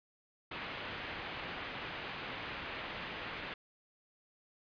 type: low-pass noise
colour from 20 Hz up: white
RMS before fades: -43 dBFS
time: 0.51-3.54 s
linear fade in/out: 5 ms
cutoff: 3000 Hz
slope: 24 dB/octave
effects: resampled to 11025 Hz